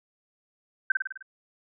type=tone with echo; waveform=sine; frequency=1551 Hz; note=G6; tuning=19 cents flat; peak=-16 dBFS; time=0.9-0.92 s; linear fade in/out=5 ms; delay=51 ms; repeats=6; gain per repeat=-4 dB; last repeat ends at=1.226 s; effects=none